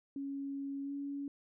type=tone with pitch glide; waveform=sine; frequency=277.2 to 281.6 Hz; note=C#4 to C#4; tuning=0 to +27 cents; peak=-37 dBFS; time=0.16-1.28 s; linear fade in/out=2 ms; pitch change=+27 cents; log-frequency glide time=0.83-0.92 s; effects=none